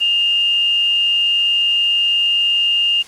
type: tone with amplitude modulation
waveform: sine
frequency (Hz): 2819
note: F7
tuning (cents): +16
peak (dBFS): -11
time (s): 0-3.03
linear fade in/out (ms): 20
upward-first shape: sine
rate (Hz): 191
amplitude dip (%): 35
effects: white hiss -40 dBFS RMS until 3.07 s + low-pass 8000 Hz 12 dB/octave